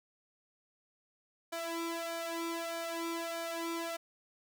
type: tone with flanger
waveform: sawtooth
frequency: 333.8 Hz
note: E4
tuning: 22 cents sharp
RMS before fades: -38 dBFS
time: 1.52-3.97 s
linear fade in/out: 10 ms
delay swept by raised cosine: 1.3 to 2.15 ms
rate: 1.6 Hz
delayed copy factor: +0.85
effects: none